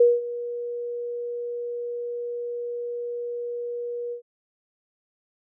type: tone with ADSR envelope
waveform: sine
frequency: 479.4 Hz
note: A#4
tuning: 48 cents sharp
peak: -11 dBFS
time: 0-4.22 s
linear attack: 6 ms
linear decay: 200 ms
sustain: -17 dB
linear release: 100 ms
effects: none